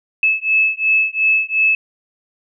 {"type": "beating tone pair", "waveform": "sine", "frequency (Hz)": [2602, 2604.8], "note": ["E7", "E7"], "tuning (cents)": [-23, -21], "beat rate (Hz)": 2.8, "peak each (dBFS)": -16, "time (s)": [0.23, 1.75], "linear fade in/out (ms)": 2, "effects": []}